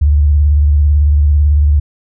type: tone with vibrato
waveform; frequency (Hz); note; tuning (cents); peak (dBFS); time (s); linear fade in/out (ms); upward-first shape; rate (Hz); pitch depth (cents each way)
sine; 73.42; D2; 0; -6; 0.01-1.8; 10; square; 18; 67
effects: none